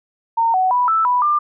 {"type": "tone with pitch steps", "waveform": "sine", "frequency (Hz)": [916, 747, 986, 1319, 987, 1194], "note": ["A#5", "F#5", "B5", "E6", "B5", "D6"], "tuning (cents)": [-31, 16, -3, 1, -1, 28], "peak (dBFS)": -13, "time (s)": [0.37, 1.39], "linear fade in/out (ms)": 10, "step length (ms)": 170, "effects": []}